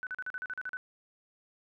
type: tone bursts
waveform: sine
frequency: 1500 Hz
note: F#6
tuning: 23 cents sharp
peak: -34 dBFS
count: 10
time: 0.03-0.77 s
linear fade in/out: 0 ms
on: 38 ms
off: 40 ms
effects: none